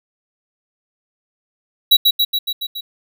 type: tone with echo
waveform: square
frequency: 3892 Hz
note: B7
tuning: 26 cents flat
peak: -7 dBFS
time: 1.91-1.97 s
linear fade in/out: 10 ms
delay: 140 ms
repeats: 6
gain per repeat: -3 dB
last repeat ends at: 2.81 s
effects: none